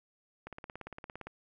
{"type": "click train", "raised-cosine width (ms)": 0.5, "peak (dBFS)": -28, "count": 15, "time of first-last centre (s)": [0.47, 1.27], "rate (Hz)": 17.5, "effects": []}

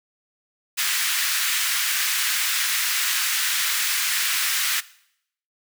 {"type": "high-pass noise", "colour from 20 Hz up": "pink", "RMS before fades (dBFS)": -23, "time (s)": [0.77, 4.81], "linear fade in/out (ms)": 20, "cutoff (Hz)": 1500, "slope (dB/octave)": 24, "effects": ["noise-tail reverb RT60 0.7 s tail -19 dB re dry"]}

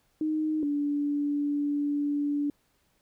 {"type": "tone pair in turn", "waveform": "sine", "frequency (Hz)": [310, 289.6], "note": ["D#4", "D4"], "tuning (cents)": [-6, -24], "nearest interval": "minor second", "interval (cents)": 118, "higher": "first", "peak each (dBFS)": -25, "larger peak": "neither", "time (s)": [[0.21, 0.63], [0.63, 2.5]], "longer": "second", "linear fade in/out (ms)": 2, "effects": ["pink hiss -70 dBFS RMS until 3.01 s"]}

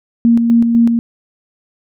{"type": "tone with tremolo", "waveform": "sine", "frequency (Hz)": 233.1, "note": "A#3", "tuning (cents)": 0, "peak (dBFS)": -6, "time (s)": [0.25, 0.99], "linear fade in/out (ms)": 0, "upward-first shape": "square", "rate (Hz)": 4, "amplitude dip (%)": 40, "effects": []}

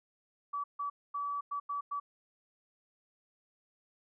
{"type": "tone bursts at uneven times", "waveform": "sine", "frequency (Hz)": 1147, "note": "D6", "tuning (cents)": -41, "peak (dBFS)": -33, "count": 6, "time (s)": [[0.53, 0.64], [0.79, 0.9], [1.14, 1.41], [1.51, 1.6], [1.69, 1.81], [1.91, 2]], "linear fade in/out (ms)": 10, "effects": []}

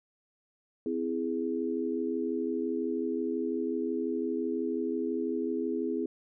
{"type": "chord", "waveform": "sine", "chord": "C augmented", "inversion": "none", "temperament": "equal with one note detuned", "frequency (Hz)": [257, 329.6, 415.3], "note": ["C4", "E4", "G#4"], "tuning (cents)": [-31, 0, 0], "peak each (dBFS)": -33, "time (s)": [0.86, 6.06], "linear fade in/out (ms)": 2, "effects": []}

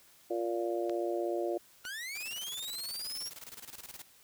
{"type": "harmonic tone", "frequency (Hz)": 116.5, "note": "A#2", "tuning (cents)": -1, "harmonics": [3, 4, 5, 6], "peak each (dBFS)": [-33, -39, -36, -40], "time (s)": [0.3, 1.58], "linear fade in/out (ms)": 10}
{"type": "clicks", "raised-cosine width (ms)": 0.2, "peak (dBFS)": -27, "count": 2, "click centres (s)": [0.896, 1.852]}
{"type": "linear sweep", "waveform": "sawtooth", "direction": "up", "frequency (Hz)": [1396.9, 5650], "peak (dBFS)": -35, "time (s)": [1.84, 3.3], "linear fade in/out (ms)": 20}
{"type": "noise with tremolo", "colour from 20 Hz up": "white", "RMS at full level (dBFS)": -46, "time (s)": [2.15, 4.02], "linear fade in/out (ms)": 2, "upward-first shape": "square", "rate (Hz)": 19, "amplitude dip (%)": 80}
{"effects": ["white hiss -61 dBFS RMS until 4.23 s"]}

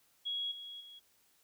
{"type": "tone with level steps", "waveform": "sine", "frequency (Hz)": 3322, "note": "G#7", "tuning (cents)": 0, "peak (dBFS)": [-34, -44, -50], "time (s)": [0.25, 1], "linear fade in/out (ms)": 20, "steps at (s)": [0.51, 0.8], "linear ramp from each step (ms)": 10, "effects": ["white hiss -70 dBFS RMS until 1.43 s"]}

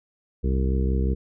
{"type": "harmonic tone", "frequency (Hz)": 65.5, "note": "C2", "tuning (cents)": 2, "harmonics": [1, 2, 3, 4, 5, 6, 7], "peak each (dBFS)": [-21, -30, -29, -36, -35, -34, -35], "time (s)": [0.43, 1.15], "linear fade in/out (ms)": 20, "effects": []}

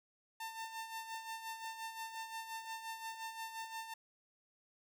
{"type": "tone with tremolo", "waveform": "sawtooth", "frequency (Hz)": 898, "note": "A5", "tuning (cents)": 35, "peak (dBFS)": -37, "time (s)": [0.4, 3.94], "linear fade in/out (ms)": 5, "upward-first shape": "sine", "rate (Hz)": 5.7, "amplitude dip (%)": 60, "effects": []}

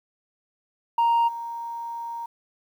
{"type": "tone with level steps", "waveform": "sine", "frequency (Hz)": 932.3, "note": "A#5", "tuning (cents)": 0, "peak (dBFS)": [-15, -30], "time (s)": [0.98, 2.26], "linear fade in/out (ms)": 5, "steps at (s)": 1.27, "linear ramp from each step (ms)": 20, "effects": ["tanh soft clip ceiling -16 dBFS", "9-bit"]}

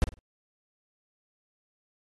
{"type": "noise with echo", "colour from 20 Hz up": "brown", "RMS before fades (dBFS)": -20, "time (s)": [0.02, 0.04], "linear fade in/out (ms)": 0, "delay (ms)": 50, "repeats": 3, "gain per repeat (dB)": -12, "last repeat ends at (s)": 0.19, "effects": ["AAC 32 kbps"]}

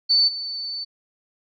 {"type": "tone with level steps", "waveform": "sine", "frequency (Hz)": 4511, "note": "C#8", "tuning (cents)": 29, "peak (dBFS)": [-14, -27], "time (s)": [0.09, 0.85], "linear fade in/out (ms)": 20, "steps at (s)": 0.27, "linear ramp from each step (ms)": 20, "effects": []}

